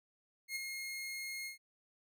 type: tone with ADSR envelope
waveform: sawtooth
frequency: 2148 Hz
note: C7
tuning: 45 cents sharp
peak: -32 dBFS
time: 0.48-1.58 s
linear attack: 77 ms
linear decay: 16 ms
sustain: -5 dB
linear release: 120 ms
effects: none